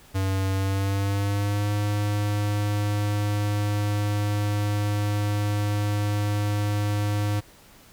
square tone with pitch glide, 96 to 103.49 Hz, G2 to G#2, -36 to -6 cents, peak -23 dBFS, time 0.14-7.41 s, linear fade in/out 20 ms, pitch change +130 cents, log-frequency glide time 0.53-1.7 s, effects pink hiss -52 dBFS RMS until 7.92 s

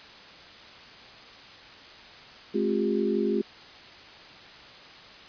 sine tone cluster, 214.5 / 265.3 / 355 / 401.2 Hz, A3 / C4 / F4 / G4, -44 / +24 / +28 / +40 cents, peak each -28 / -32 / -28 / -28 dBFS, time 2.54-3.42 s, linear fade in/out 10 ms, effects white hiss -47 dBFS RMS until 5.28 s + resampled to 11025 Hz

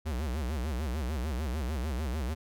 square tone with vibrato, 69.3 Hz, C#2, in tune, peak -31 dBFS, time 0.05-2.35 s, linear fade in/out 20 ms, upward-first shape sine, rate 6.7 Hz, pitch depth 260 cents each way, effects none

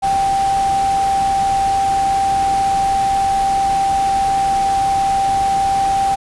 sine tone in noise, 784 Hz, G5, in tune, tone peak -13 dBFS, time 0.02-6.16 s, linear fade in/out 20 ms, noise pink, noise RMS -28 dBFS, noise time 0.02-6.16 s, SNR +12 dB, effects resampled to 24000 Hz

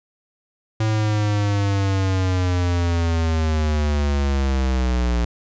square linear sweep, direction down, 110 to 58.27 Hz, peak -18 dBFS, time 0.8-5.25 s, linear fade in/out 5 ms, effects resampled to 16000 Hz

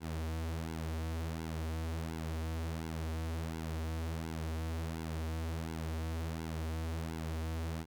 sawtooth tone with flanger, 80.8 Hz, E2, 34 cents flat, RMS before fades -38 dBFS, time 0-7.86 s, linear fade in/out 50 ms, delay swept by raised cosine 1.6 to 7.5 ms, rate 1.4 Hz, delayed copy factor -0.8, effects none

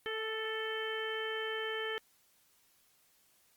harmonic tone with a mistuned harmonic, 440.8 Hz, A4, 3 cents sharp, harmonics 1 / 2 / 3 / 4 / 5 / 6 / 7, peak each -38 / -48 / -45 / -40 / -46 / -54 / -42 dBFS, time 0.06-1.98 s, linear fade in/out 0 ms, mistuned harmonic 2, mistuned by -21 cents, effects white hiss -69 dBFS RMS until 3.56 s + Opus 32 kbps

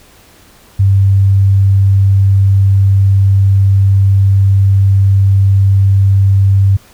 sine tone, 97.8 Hz, G2, 4 cents flat, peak -5 dBFS, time 0.79-6.77 s, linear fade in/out 10 ms, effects pink hiss -43 dBFS RMS until 6.93 s

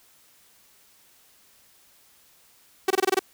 sawtooth tone bursts, 381.2 Hz, G4, 48 cents flat, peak -14 dBFS, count 7, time 2.88-3.193 s, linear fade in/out 5 ms, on 25 ms, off 23 ms, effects white hiss -58 dBFS RMS until 3.33 s

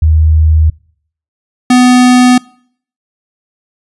sine / square tone pair in turn, 78.6 / 249.5 Hz, D#2 / B3, +18 / +18 cents, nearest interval octave + minor sixth, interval 2000 cents, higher second, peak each -4 dBFS, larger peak neither, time 0.02-0.7 / 1.7-2.38 s, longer neither, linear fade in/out 5 ms, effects noise-tail reverb RT60 0.6 s tail -25 dB re dry + resampled to 24000 Hz

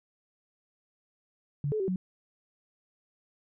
sine tone with pitch steps, 143.6 / 430.6 / 382.7 / 184.8 Hz, D3 / A4 / G4 / F#3, -39 / -37 / -42 / -2 cents, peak -27 dBFS, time 1.64-1.96 s, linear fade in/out 2 ms, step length 80 ms, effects none

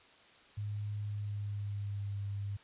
sine tone with pitch glide, 103.83 to 100.58 Hz, G#2 to G2, 0 to +45 cents, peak -35 dBFS, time 0.57-2.57 s, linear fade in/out 10 ms, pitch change -55 cents, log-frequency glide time 1.03-2.13 s, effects white hiss -60 dBFS RMS until 2.63 s + resampled to 8000 Hz

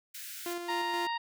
white high-pass noise, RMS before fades -43 dBFS, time 0.14-0.54 s, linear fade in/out 10 ms, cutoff 1400 Hz, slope 96 dB/octave
sawtooth tone with tremolo, 347.4 Hz, F4, 9 cents flat, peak -30 dBFS, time 0.46-1.07 s, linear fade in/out 2 ms, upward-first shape square, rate 4.2 Hz, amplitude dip 35%
harmonic tone, 932.3 Hz, A#5, in tune, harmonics 1 / 2 / 3 / 4 / 5, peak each -32 / -38 / -42 / -44 / -46 dBFS, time 0.68-1.18 s, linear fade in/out 10 ms
effects none

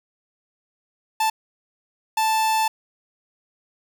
45% pulse tone bursts at uneven times, 880 Hz, A5, in tune, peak -18 dBFS, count 2, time 1.2-1.3 / 2.17-2.68 s, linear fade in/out 5 ms, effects none

